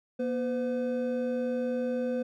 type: tone pair together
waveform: triangle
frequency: 239.7 / 508 Hz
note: A#3 / B4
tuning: +48 / +49 cents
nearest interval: octave + minor second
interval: 1301 cents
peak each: -29 / -28 dBFS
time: 0.19-2.23 s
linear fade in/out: 10 ms
effects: none